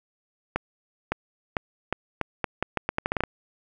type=accelerating click train; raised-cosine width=0.5 ms; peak=-9 dBFS; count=15; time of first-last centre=0.56-3.237 s; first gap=560 ms; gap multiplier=0.8; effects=none